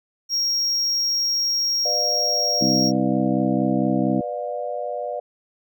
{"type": "tone", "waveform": "triangle", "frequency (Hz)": 5588, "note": "F8", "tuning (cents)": 0, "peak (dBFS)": -18, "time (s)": [0.29, 2.92], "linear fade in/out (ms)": 50}
{"type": "chord", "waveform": "sine", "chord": "B diminished", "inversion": "none", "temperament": "just", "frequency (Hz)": [493.9, 592.7, 711.2], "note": ["B4", "D5", "F5"], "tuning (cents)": [0, 16, 31], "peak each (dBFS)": [-30, -28, -30], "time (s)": [1.85, 5.2], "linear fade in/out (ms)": 5}
{"type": "harmonic tone", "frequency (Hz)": 64.4, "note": "C2", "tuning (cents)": -27, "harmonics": [2, 3, 4, 5], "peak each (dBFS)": [-29, -23, -22, -24], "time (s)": [2.61, 4.21], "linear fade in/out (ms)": 5}
{"effects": []}